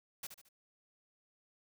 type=noise with echo; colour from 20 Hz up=white; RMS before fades=-43 dBFS; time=0.23-0.27 s; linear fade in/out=5 ms; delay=73 ms; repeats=3; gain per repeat=-8 dB; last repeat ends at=0.489 s; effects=none